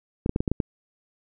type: clicks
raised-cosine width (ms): 3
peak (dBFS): -10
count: 7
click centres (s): 0.261 / 0.294 / 0.361 / 0.405 / 0.478 / 0.516 / 0.602
effects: none